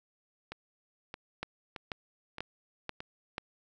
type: two click trains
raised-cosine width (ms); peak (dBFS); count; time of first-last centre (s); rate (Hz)
0.3; -24 / -19; 5 / 5; 0.52-3.004 / 1.43-3.381; 1.61 / 2.05
effects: none